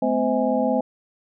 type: tone cluster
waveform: sine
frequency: 216.9 / 254.5 / 517 / 643 / 825 Hz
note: A3 / C4 / C5 / E5 / G#5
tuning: -25 / -48 / -21 / -43 / -12 cents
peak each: -26 / -23 / -24 / -25 / -27 dBFS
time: 0.02-0.81 s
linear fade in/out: 5 ms
effects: none